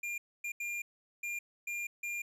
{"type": "tone bursts at uneven times", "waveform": "square", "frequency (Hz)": 2400, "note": "D7", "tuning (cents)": 37, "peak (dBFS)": -36, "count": 6, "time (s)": [[0.03, 0.18], [0.44, 0.52], [0.6, 0.82], [1.23, 1.39], [1.67, 1.87], [2.03, 2.22]], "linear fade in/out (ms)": 5, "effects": ["low-pass 12000 Hz 12 dB/octave"]}